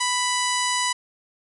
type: harmonic tone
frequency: 990 Hz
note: B5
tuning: 4 cents sharp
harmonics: 1 / 2 / 3 / 4 / 5 / 6 / 7 / 8 / 9 / 10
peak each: -25 / -28 / -30 / -31 / -32 / -33 / -33 / -34 / -35 / -35 dBFS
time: 0-0.93 s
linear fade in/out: 10 ms
effects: none